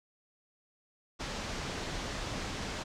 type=low-pass noise; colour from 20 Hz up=pink; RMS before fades=-38 dBFS; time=1.19-2.84 s; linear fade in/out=20 ms; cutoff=6700 Hz; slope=24 dB/octave; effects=none